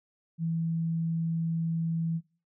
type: tone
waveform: sine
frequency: 164.6 Hz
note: E3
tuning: 2 cents flat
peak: -27 dBFS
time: 0.38-2.21 s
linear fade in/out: 50 ms
effects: noise-tail reverb RT60 0.4 s tail -20 dB re dry